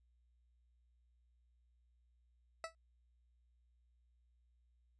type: tone with exponential decay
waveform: 20% pulse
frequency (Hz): 654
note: E5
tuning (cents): -14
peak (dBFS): -33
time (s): 2.64-2.75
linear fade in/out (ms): 1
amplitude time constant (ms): 22
effects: added 60 Hz sine -70 dBFS peak until 4.99 s + resampled to 22050 Hz